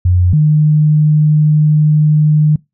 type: tone pair in turn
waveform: sine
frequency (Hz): 89.6 / 152.09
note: F2 / D#3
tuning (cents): +45 / -39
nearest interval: major sixth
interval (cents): 916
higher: second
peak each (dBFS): -7 / -6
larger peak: second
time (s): 0.05-0.33 / 0.33-2.56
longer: second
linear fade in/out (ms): 5
effects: noise-tail reverb RT60 0.2 s tail -23 dB re dry